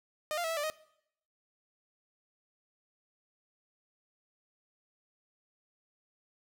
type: tone with pitch steps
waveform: sawtooth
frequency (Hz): 612 / 695 / 650 / 656 / 587 / 624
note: D#5 / F5 / E5 / E5 / D5 / D#5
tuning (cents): -29 / -9 / -24 / -9 / -1 / +5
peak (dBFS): -28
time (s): 0.31-0.7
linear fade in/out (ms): 0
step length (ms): 65
effects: noise-tail reverb RT60 0.7 s tail -20 dB re dry